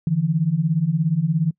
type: beating tone pair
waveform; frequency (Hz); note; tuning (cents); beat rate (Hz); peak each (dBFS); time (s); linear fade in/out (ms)
sine; 149.3 / 166.3; D3 / E3; +29 / +16; 17; -21 / -19; 0.07-1.51; 2
effects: noise-tail reverb RT60 0.1 s tail -25 dB re dry